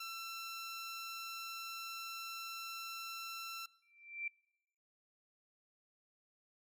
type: tone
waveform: 15% pulse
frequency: 1345 Hz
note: E6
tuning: 34 cents sharp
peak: -36 dBFS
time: 0-3.66 s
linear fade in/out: 5 ms
type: tone with exponential growth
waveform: sine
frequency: 2349 Hz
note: D7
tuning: in tune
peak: -35 dBFS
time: 3.82-4.28 s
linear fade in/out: 5 ms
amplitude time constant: 98 ms
effects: noise-tail reverb RT60 0.9 s tail -25 dB re dry + MP3 64 kbps